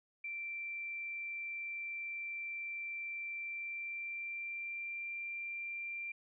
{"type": "tone with pitch glide", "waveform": "sine", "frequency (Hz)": [2349, 2368], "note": ["D7", "D7"], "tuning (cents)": [0, 14], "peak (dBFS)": -39, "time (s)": [0.24, 6.12], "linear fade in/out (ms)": 5, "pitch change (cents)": 14, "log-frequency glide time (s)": [3.37, 5.12], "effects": []}